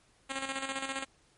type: tone with tremolo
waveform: 5% pulse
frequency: 269.5 Hz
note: C#4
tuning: 49 cents flat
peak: -21 dBFS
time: 0.29-1.05 s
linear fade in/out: 20 ms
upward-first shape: square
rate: 15 Hz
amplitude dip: 55%
effects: pink hiss -66 dBFS RMS until 1.37 s + MP3 48 kbps